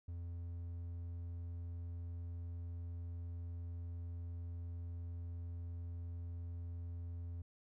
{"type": "tone", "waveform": "triangle", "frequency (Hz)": 85.7, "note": "F2", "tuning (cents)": -32, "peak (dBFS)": -40, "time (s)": [0.08, 7.42], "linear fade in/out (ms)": 5, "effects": []}